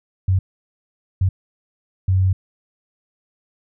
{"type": "tone bursts at uneven times", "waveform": "sine", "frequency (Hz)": 94, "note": "F#2", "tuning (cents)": 28, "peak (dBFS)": -13, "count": 3, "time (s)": [[0.28, 0.39], [1.21, 1.29], [2.08, 2.33]], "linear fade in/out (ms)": 5, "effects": []}